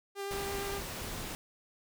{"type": "tone with vibrato", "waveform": "sawtooth", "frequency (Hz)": 397.8, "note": "G4", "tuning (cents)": 25, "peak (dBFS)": -32, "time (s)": [0.15, 0.82], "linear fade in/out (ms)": 50, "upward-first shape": "triangle", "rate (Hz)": 8.7, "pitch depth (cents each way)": 14}
{"type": "noise", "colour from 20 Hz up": "pink", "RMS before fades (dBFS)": -40, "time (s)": [0.31, 1.35], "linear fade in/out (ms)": 0}
{"effects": []}